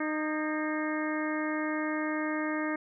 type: harmonic tone with a mistuned harmonic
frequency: 307 Hz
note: D#4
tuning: 23 cents flat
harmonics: 1 / 2 / 3 / 4 / 5 / 6 / 7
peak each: -31 / -37 / -41 / -39 / -40 / -39 / -41 dBFS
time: 0-2.76 s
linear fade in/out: 5 ms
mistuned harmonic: 5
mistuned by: +56 cents
effects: none